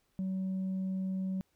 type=tone with tanh clipping; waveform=sine; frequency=189 Hz; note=F#3; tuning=37 cents sharp; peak=-32 dBFS; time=0.19-1.41 s; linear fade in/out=0 ms; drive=1 dB; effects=pink hiss -75 dBFS RMS until 1.55 s